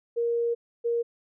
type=tone pair in turn; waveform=sine; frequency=469.3 / 469.3 Hz; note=A#4 / A#4; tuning=+12 / +12 cents; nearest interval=unison; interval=0 cents; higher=neither; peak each=-23 dBFS; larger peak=neither; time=0.16-0.55 / 0.84-1.03 s; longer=first; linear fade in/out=20 ms; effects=none